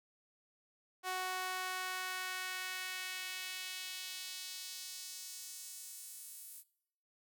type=tone with high-pass filter sweep; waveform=sawtooth; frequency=370.5 Hz; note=F#4; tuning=2 cents sharp; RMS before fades=-43 dBFS; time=1.03-6.64 s; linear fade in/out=50 ms; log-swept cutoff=800 to 11000 Hz; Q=1.2; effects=noise-tail reverb RT60 0.7 s tail -21 dB re dry